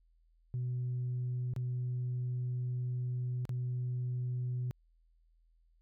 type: tone with dropouts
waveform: sine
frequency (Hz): 124.5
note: B2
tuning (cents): +14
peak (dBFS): -31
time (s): 0.54-4.71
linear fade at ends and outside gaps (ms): 0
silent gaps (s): 1.536-1.563 / 3.453-3.493
effects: tanh soft clip ceiling -30 dBFS + added 41 Hz sine -65 dBFS peak until 5.81 s